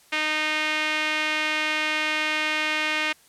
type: tone with band-pass filter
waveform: sawtooth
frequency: 307.9 Hz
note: D#4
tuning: 18 cents flat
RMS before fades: -25 dBFS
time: 0.12-3.13 s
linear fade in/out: 10 ms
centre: 2400 Hz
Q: 2.2
effects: white hiss -56 dBFS RMS until 3.28 s + low-pass 12000 Hz 12 dB/octave